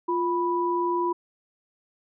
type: tone pair together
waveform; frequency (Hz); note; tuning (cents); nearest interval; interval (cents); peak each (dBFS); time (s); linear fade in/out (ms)
sine; 349.2 / 985.6; F4 / B5; 0 / -4; octave + tritone; 1796; -25; 0.08-1.13; 10
effects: none